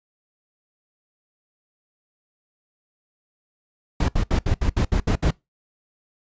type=noise bursts; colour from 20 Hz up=brown; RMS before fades=-19 dBFS; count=9; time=4-5.308 s; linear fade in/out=5 ms; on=84 ms; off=69 ms; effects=noise-tail reverb RT60 0.2 s tail -23 dB re dry + resampled to 16000 Hz